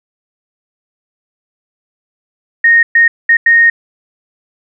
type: tone bursts at uneven times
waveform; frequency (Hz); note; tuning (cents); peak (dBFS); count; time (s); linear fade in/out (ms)
sine; 1855; A#6; -9; -4; 4; 2.64-2.83 / 2.95-3.08 / 3.29-3.37 / 3.46-3.7; 5
effects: none